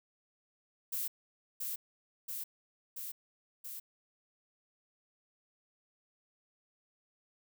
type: noise with echo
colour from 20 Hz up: violet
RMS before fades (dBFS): -36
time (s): 0.92-1.08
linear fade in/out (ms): 10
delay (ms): 680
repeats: 4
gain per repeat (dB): -2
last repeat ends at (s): 3.8
effects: none